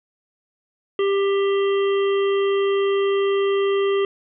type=harmonic tone with a mistuned harmonic; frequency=395.7 Hz; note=G4; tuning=16 cents sharp; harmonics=1 / 3 / 5 / 7 / 8; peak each=-17 / -29 / -34 / -36 / -35 dBFS; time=0.99-4.05 s; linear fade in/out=2 ms; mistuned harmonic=7; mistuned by=-23 cents; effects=none